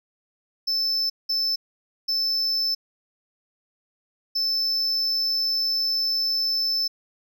triangle tone bursts at uneven times, 5274 Hz, E8, in tune, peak -20 dBFS, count 4, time 0.67-1.1 / 1.29-1.56 / 2.08-2.75 / 4.35-6.88 s, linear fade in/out 10 ms, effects none

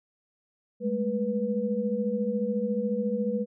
sine tone cluster, 203 / 217.1 / 489.3 Hz, G#3 / A3 / B4, -39 / -23 / -16 cents, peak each -30 / -30 / -29 dBFS, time 0.8-3.46 s, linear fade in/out 50 ms, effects none

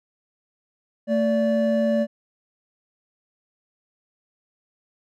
triangle tone pair together, 224 / 581 Hz, A3 / D5, +31 / -19 cents, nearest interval octave + perfect fourth, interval 1650 cents, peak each -19 dBFS, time 1.07-2.07 s, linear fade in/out 50 ms, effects none

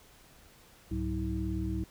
sine tone cluster, 67.6 / 105.3 / 186.1 / 321.3 Hz, C#2 / G#2 / F#3 / E4, -43 / +24 / +10 / -44 cents, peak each -34 / -37 / -37 / -36 dBFS, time 0.91-1.84 s, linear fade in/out 5 ms, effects pink hiss -58 dBFS RMS until 1.9 s

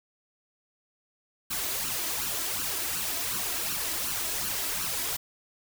white noise with flanger, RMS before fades -31 dBFS, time 1.5-5.17 s, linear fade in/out 10 ms, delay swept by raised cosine 0.69 to 3.09 ms, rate 2.7 Hz, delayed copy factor +0.7, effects none

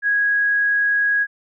sine tone, 1655 Hz, G#6, 6 cents flat, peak -15 dBFS, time 0.02-1.27 s, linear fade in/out 50 ms, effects none

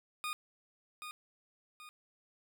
20% pulse tone with echo, 1229 Hz, D#6, 22 cents flat, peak -31 dBFS, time 0.24-0.33 s, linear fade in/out 0 ms, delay 780 ms, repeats 2, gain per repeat -7 dB, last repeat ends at 1.89 s, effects none

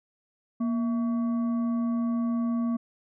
sine tone with frequency modulation, 235.7 Hz, A#3, 19 cents sharp, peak -24 dBFS, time 0.6-2.77 s, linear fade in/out 10 ms, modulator 894 Hz, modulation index 0.27, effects none

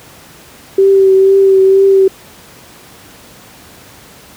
sine tone with vibrato, 386.6 Hz, G4, 24 cents flat, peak -4 dBFS, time 0.78-2.08 s, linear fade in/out 5 ms, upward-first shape triangle, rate 2.1 Hz, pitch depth 25 cents each way, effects pink hiss -38 dBFS RMS until 4.36 s + high-pass 80 Hz 12 dB/octave

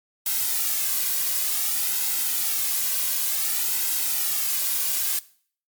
blue noise with flanger, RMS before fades -24 dBFS, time 0.26-5.19 s, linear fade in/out 2 ms, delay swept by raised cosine 1.7 to 2.28 ms, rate 0.55 Hz, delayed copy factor -0.55, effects noise-tail reverb RT60 0.5 s tail -19 dB re dry + MP3 96 kbps

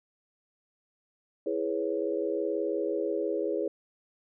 sine chord, C# minor seventh, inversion first, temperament equal, 329.6 / 415.3 / 493.9 / 554.4 Hz, E4 / G#4 / B4 / C#5, 0 / 0 / 0 / 0 cents, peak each -33 / -31 / -34 / -34 dBFS, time 1.46-3.68 s, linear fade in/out 5 ms, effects none

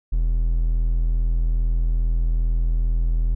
triangle tone, 41.2 Hz, E1, in tune, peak -15 dBFS, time 0.12-3.35 s, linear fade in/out 10 ms, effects none

